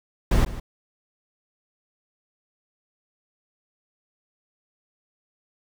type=noise with echo; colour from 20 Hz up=brown; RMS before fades=-18 dBFS; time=0.31-0.45 s; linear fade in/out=5 ms; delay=150 ms; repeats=1; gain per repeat=-15 dB; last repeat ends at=0.6 s; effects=none